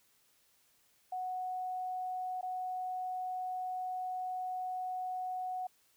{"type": "tone with dropouts", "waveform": "sine", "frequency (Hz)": 738, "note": "F#5", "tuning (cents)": -5, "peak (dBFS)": -35, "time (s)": [1.12, 5.67], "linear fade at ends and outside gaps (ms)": 5, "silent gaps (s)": [2.412, 2.428], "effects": ["white hiss -70 dBFS RMS until 5.96 s"]}